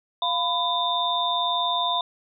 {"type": "tone cluster", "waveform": "sine", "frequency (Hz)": [697, 1002, 3580, 3740], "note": ["F5", "B5", "A7", "A#7"], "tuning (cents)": [-4, 25, 29, 5], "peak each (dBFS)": [-28, -25, -26, -32], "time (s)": [0.22, 2.01], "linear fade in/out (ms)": 2, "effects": []}